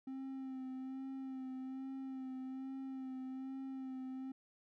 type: tone with vibrato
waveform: triangle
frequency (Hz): 263.4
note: C4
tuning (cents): +12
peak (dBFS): -40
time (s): 0.07-4.32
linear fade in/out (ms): 5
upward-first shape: sine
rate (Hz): 1.2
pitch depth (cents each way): 25
effects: none